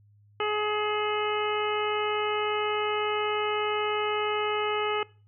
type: harmonic tone with a mistuned harmonic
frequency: 421.7 Hz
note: G#4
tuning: 26 cents sharp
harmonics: 1 / 2 / 3 / 4 / 5 / 6 / 7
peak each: -28 / -33 / -31 / -41 / -37 / -38 / -36 dBFS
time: 0.4-5.03 s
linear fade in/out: 2 ms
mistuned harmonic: 6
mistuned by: +21 cents
effects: noise-tail reverb RT60 0.4 s tail -22 dB re dry + added 103 Hz sine -56 dBFS peak until 5.27 s